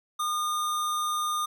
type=tone; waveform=square; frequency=1217 Hz; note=D#6; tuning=39 cents flat; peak=-27 dBFS; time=0.19-1.46 s; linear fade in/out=10 ms; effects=none